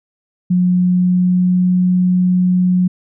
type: tone with pitch glide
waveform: sine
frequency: 180.2 to 181.56 Hz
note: F#3 to F#3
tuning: -45 to -32 cents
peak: -10 dBFS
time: 0.5-2.88 s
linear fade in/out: 10 ms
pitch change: +13 cents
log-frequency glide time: 0.75-1.74 s
effects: none